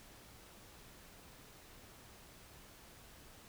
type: silence
effects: pink hiss -58 dBFS RMS until 3.48 s